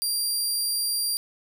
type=tone; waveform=20% pulse; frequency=4753 Hz; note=D8; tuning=20 cents sharp; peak=-18 dBFS; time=0.02-1.17 s; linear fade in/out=0 ms; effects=none